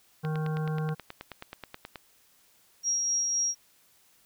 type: harmonic tone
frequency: 155.56 Hz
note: D#3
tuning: in tune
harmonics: 1 / 3 / 5 / 7 / 9 / 10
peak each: -28 / -38 / -42 / -45 / -47 / -48 dBFS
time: 0.23-0.95 s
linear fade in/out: 20 ms
type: click train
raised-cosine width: 0.3 ms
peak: -23 dBFS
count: 17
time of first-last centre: 0.25-1.958 s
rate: 9.37 Hz
type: tone with tremolo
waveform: sine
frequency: 5640 Hz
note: F8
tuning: 16 cents sharp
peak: -24 dBFS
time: 2.83-3.55 s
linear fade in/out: 50 ms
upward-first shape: sine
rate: 3.9 Hz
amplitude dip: 25%
effects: white hiss -63 dBFS RMS until 4.25 s